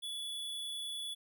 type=tone; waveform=square; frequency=3426 Hz; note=A7; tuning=47 cents flat; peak=-39 dBFS; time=0.02-1.15 s; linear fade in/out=20 ms; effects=none